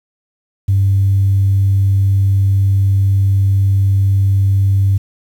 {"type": "tone", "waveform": "sine", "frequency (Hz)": 98, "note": "G2", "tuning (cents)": 0, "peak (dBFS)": -8, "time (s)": [0.68, 4.98], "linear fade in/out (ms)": 10, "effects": ["tanh soft clip ceiling -5 dBFS", "7-bit"]}